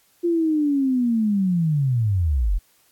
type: linear sweep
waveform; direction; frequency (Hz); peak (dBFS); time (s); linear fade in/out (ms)
sine; down; 349.2 to 38.07; -17; 0.23-2.59; 20
effects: white hiss -60 dBFS RMS until 2.91 s + AAC 64 kbps